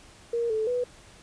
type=tone with pitch steps; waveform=sine; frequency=468.9 / 436.9 / 492.7 Hz; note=A#4 / A4 / B4; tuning=+10 / -12 / -4 cents; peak=-24 dBFS; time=0.33-0.84 s; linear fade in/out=5 ms; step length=170 ms; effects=pink hiss -52 dBFS RMS until 1.22 s + resampled to 22050 Hz